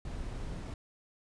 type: noise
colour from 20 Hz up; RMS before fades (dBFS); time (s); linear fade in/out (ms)
brown; -39; 0.05-0.74; 2
effects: resampled to 22050 Hz